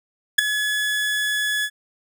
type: tone with ADSR envelope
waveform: 30% pulse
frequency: 1701 Hz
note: G#6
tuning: 41 cents sharp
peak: -5 dBFS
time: 0.38-1.7 s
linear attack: 9 ms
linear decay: 7 ms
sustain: -13 dB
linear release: 60 ms
effects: none